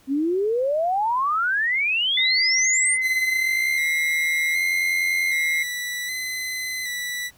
sine exponential sweep, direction up, 261.6 to 9450 Hz, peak -19 dBFS, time 0.07-2.98 s, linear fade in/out 50 ms
sine tone with pitch glide, 2049 to 2122 Hz, C7 to C7, -37 to +24 cents, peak -20 dBFS, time 2.17-5.63 s, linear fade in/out 5 ms, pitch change +61 cents, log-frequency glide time 3.25-3.86 s
sawtooth tone with vibrato, 1998 Hz, B6, 20 cents sharp, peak -23 dBFS, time 3.01-7.31 s, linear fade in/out 50 ms, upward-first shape square, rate 0.65 Hz, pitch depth 29 cents each way
effects pink hiss -56 dBFS RMS until 7.37 s

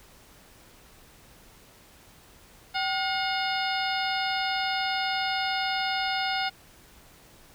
harmonic tone with a mistuned harmonic, 720 Hz, F#5, 47 cents flat, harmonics 1 / 2 / 3 / 4 / 5 / 6 / 7, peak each -29 / -32 / -34 / -35 / -36 / -37 / -37 dBFS, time 2.74-6.5 s, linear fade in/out 20 ms, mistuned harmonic 1, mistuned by +110 cents, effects pink hiss -54 dBFS RMS until 7.54 s

